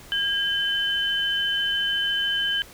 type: tone pair together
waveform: sine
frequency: 1620 / 3053 Hz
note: G#6 / G7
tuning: -43 / -46 cents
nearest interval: major seventh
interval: 1097 cents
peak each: -26 / -23 dBFS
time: 0.12-2.62 s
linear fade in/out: 0 ms
effects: pink hiss -46 dBFS RMS until 2.73 s